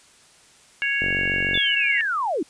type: harmonic tone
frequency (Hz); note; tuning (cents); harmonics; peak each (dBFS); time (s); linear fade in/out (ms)
554.4; C#5; 0; 3 / 4 / 5; -24 / -25 / -26; 0.82-2.01; 0
type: click train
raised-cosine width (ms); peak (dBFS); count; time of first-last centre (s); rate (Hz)
2; -17; 27; 1.02-1.576; 46.8
type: linear sweep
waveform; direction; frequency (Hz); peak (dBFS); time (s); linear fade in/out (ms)
sine; down; 3579 to 261.8; -21; 1.54-2.43; 5
effects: white hiss -53 dBFS RMS until 2.49 s + resampled to 22050 Hz